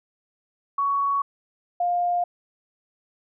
sine tone pair in turn, 1119 / 704.9 Hz, C#6 / F5, +16 / +16 cents, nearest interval minor sixth, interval 800 cents, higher first, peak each -20 dBFS, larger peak neither, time 0.78-1.22 / 1.8-2.24 s, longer neither, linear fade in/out 5 ms, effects none

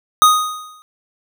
square tone with exponential decay, 1244.5 Hz, D#6, in tune, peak -5 dBFS, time 0.22-0.82 s, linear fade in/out 0 ms, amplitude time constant 130 ms, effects none

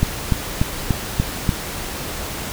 click train, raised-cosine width 5 ms, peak -3 dBFS, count 6, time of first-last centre 0.03-1.492 s, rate 3.42 Hz, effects pink hiss -28 dBFS RMS until 2.52 s

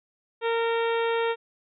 harmonic tone with a mistuned harmonic, 460.6 Hz, A#4, 21 cents flat, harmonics 1 / 2 / 3 / 4 / 5 / 6 / 7 / 8, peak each -24 / -30 / -34 / -36 / -38 / -40 / -41 / -42 dBFS, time 0.41-1.36 s, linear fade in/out 50 ms, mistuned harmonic 6, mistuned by -20 cents, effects none

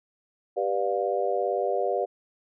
sine chord, G dominant seventh, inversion none, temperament just, 392 / 490 / 588 / 705.6 Hz, G4 / B4 / D5 / F5, 0 / -14 / +2 / +18 cents, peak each -29 dBFS, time 0.56-2.06 s, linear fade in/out 20 ms, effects none

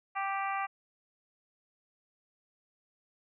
harmonic tone, 392 Hz, G4, in tune, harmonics 2 / 3 / 4 / 5 / 6 / 7, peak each -34 / -35 / -43 / -41 / -42 / -47 dBFS, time 0.15-0.67 s, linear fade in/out 20 ms, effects none

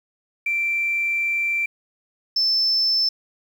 sine tone pair in turn, 2349 / 5285 Hz, D7 / E8, 0 / +4 cents, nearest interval octave + major second, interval 1404 cents, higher second, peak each -19 / -16 dBFS, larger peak second, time 0.46-1.66 / 2.36-3.09 s, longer first, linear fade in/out 5 ms, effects tanh soft clip ceiling -12 dBFS + 8-bit

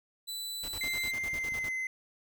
sawtooth tone, 3980 Hz, B7, 13 cents sharp, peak -33 dBFS, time 0.27-1.12 s, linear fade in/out 20 ms
pink noise with tremolo, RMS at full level -44 dBFS, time 0.63-1.69 s, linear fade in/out 5 ms, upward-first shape square, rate 9.9 Hz, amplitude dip 80%
triangle tone with pitch glide, 2093 to 2055 Hz, C7 to C7, 0 to -32 cents, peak -30 dBFS, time 0.81-1.87 s, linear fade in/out 2 ms, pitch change -32 cents, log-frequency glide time 1.31-1.66 s
clicks, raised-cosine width 5 ms, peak -36 dBFS, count 2, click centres 1.333 / 1.522 s
effects none

